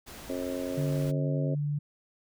pink noise, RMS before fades -45 dBFS, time 0.06-1.12 s, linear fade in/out 20 ms
harmonic tone, 89.9 Hz, F#2, 49 cents flat, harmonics 3 / 4 / 5 / 6 / 7, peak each -34 / -40 / -40 / -36 / -40 dBFS, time 0.29-1.55 s, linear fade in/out 10 ms
sine tone, 146.4 Hz, D3, 5 cents flat, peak -27 dBFS, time 0.77-1.79 s, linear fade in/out 10 ms
effects none

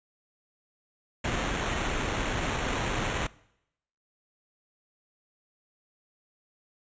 pink noise with sample-and-hold, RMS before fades -30 dBFS, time 1.24-3.27 s, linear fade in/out 5 ms, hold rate 4900 Hz, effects noise-tail reverb RT60 0.8 s tail -22 dB re dry + resampled to 16000 Hz

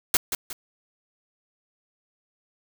white noise with echo, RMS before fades -19 dBFS, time 0.14-0.17 s, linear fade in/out 2 ms, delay 180 ms, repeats 2, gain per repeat -8 dB, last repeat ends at 0.53 s, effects none

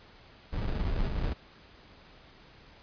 brown noise with sample-and-hold, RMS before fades -30 dBFS, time 0.52-1.34 s, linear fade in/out 20 ms, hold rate 1050 Hz, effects pink hiss -55 dBFS RMS until 2.82 s + resampled to 11025 Hz

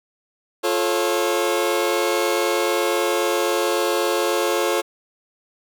sawtooth chord, F augmented, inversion none, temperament just, 349.2 / 436.5 / 545.7 Hz, F4 / A4 / C#5, 0 / -14 / -27 cents, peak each -19 dBFS, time 0.63-4.82 s, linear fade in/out 20 ms, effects none

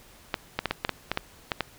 clicks, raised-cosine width 0.3 ms, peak -9 dBFS, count 10, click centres 0.342 / 0.59 / 0.657 / 0.71 / 0.849 / 0.893 / 1.116 / 1.174 / 1.518 / 1.607 s, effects pink hiss -53 dBFS RMS until 1.78 s

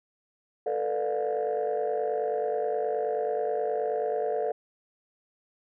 sine chord, B half-diminished seventh, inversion third, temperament just, 444.5 / 493.9 / 592.7 / 711.2 Hz, A4 / B4 / D5 / F5, +18 / 0 / +16 / +31 cents, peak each -28 / -32 / -31 / -31 dBFS, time 0.66-4.52 s, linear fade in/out 5 ms, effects tanh soft clip ceiling -20 dBFS

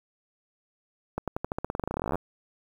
accelerating click train, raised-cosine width 1 ms, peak -15 dBFS, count 26, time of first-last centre 1.18-2.156 s, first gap 97 ms, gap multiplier 0.91, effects 8-bit

